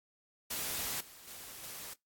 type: noise with level steps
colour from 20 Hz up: white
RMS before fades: -37 / -54 / -48 / -45 dBFS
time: 0.5-1.94 s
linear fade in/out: 10 ms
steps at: 1 / 1.27 / 1.63 s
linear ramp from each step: 10 ms
effects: noise-tail reverb RT60 0.2 s tail -26 dB re dry + AAC 64 kbps